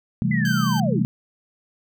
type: chord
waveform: sine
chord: A minor seventh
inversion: first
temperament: equal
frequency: 130.81 / 164.81 / 196 / 220 Hz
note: C3 / E3 / G3 / A3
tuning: 0 / 0 / 0 / 0 cents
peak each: -24 dBFS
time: 0.22-1.05 s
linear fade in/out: 0 ms
type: linear sweep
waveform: sine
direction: down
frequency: 2049 to 192.5 Hz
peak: -25 dBFS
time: 0.31-1.03 s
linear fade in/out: 5 ms
type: tone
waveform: 15% pulse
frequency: 1550 Hz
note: G6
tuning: 20 cents flat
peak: -22 dBFS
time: 0.45-0.8 s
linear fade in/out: 2 ms
effects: none